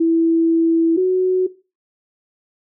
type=tone pair in turn; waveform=sine; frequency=329.6 / 370 Hz; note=E4 / F#4; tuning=0 / 0 cents; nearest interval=major second; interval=200 cents; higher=second; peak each=-12 dBFS; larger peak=neither; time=0-0.97 / 0.97-1.47 s; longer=first; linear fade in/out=10 ms; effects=noise-tail reverb RT60 0.3 s tail -17 dB re dry